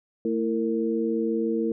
sine tone cluster, 224.7 / 332.1 / 458.3 Hz, A3 / E4 / A#4, +37 / +13 / -29 cents, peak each -27 dBFS, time 0.25-1.72 s, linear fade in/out 2 ms, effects none

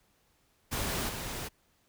pink noise with level steps, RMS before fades -33 / -38 dBFS, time 0.71-1.49 s, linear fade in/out 20 ms, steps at 1.08 s, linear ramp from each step 20 ms, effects pink hiss -70 dBFS RMS until 1.88 s

